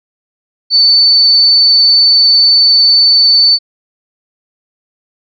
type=tone; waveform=sine; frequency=4511 Hz; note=C#8; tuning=29 cents sharp; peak=-4 dBFS; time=0.7-3.59 s; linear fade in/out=50 ms; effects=none